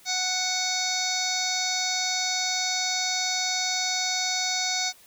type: harmonic tone with a mistuned harmonic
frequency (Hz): 740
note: F#5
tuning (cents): 0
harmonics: 1 / 2 / 3 / 5 / 6 / 7 / 8 / 9 / 10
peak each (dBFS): -33 / -37 / -32 / -32 / -31 / -34 / -31 / -37 / -39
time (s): 0.05-4.93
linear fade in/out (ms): 50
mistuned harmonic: 10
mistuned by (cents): -24
effects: white hiss -54 dBFS RMS until 5.06 s